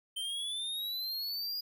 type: exponential sweep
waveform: square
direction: up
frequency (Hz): 3102 to 4903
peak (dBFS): -35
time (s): 0.16-1.61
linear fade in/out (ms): 10
effects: none